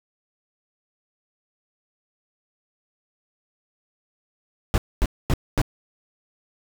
brown noise bursts, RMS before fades -18 dBFS, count 4, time 4.74-5.616 s, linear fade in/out 0 ms, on 39 ms, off 240 ms, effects none

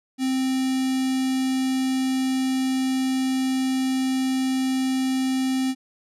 square tone with notch filter, 261.6 Hz, C4, in tune, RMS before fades -23 dBFS, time 0.18-5.75 s, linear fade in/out 50 ms, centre 1100 Hz, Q 0.72, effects low-pass 11000 Hz 12 dB/octave

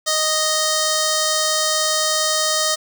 5% pulse tone with notch filter, 622.3 Hz, D#5, in tune, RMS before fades -19 dBFS, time 0.06-2.76 s, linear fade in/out 20 ms, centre 2500 Hz, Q 1.7, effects none

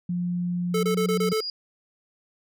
sine tone with pitch glide, 176.5 to 181.25 Hz, F3 to F#3, +19 to -35 cents, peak -24 dBFS, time 0.09-1.33 s, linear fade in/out 5 ms, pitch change +46 cents, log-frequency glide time 0.74-0.91 s
square tone bursts, 436.6 Hz, A4, 13 cents flat, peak -23 dBFS, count 6, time 0.74-1.407 s, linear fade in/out 5 ms, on 92 ms, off 23 ms
sine tone with exponential growth, 4859 Hz, D#8, 42 cents flat, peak -27 dBFS, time 0.76-1.5 s, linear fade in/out 2 ms, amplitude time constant 160 ms
effects none

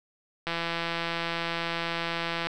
click train, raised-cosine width 0.3 ms, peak -14 dBFS, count 337, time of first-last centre 0.47-2.47 s, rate 168 Hz, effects none

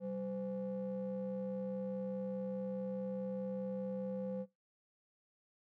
triangle ring-modulated tone, 160.3 Hz, E3, 48 cents flat, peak -33 dBFS, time 0-4.46 s, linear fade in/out 50 ms, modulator 353 Hz, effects noise-tail reverb RT60 0.2 s tail -18 dB re dry

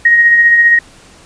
sine tone with tremolo, 1877 Hz, A#6, 11 cents sharp, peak -3 dBFS, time 0.05-0.79 s, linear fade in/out 5 ms, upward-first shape sine, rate 15 Hz, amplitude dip 35%, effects pink hiss -41 dBFS RMS until 1.25 s + resampled to 22050 Hz

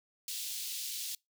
pink high-pass noise, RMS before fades -39 dBFS, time 0.28-1.15 s, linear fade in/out 2 ms, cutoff 3300 Hz, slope 24 dB/octave, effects noise-tail reverb RT60 0.2 s tail -26 dB re dry

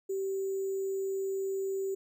sine tone with sample-and-hold, 386.7 Hz, G4, 24 cents flat, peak -30 dBFS, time 0.09-1.95 s, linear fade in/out 10 ms, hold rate 7350 Hz, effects none

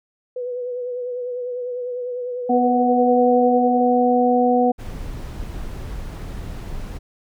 sine tone with vibrato, 493.9 Hz, B4, in tune, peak -24 dBFS, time 0.36-3.81 s, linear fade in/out 5 ms, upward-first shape sine, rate 10 Hz, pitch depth 33 cents each way
harmonic tone, 246.5 Hz, B3, 3 cents flat, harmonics 1 / 2 / 3, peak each -18 / -18 / -18 dBFS, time 2.49-4.72 s, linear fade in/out 10 ms
brown noise, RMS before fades -30 dBFS, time 4.78-6.99 s, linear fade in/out 20 ms
effects none

